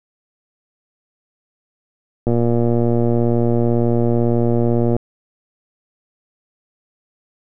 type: click train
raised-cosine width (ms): 2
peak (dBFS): -5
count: 319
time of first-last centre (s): 2.27-4.965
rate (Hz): 118
effects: none